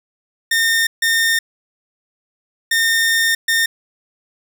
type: tone bursts at uneven times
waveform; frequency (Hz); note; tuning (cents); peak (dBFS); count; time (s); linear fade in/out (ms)
sawtooth; 1823; A#6; -39; -10; 4; 0.51-0.87 / 1.02-1.39 / 2.71-3.35 / 3.48-3.66; 5
effects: none